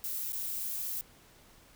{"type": "noise with dropouts", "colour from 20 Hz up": "violet", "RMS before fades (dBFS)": -36, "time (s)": [0.04, 1.01], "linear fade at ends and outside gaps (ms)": 0, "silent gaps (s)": [0.322, 0.331], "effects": ["pink hiss -59 dBFS RMS until 1.75 s"]}